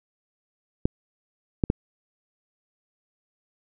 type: clicks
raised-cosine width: 3 ms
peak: -7 dBFS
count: 3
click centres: 0.855 / 1.638 / 1.701 s
effects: none